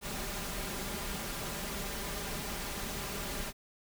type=noise with comb filter; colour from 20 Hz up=pink; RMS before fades=-38 dBFS; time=0.01-3.53 s; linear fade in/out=50 ms; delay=5 ms; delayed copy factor=+0.5; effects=none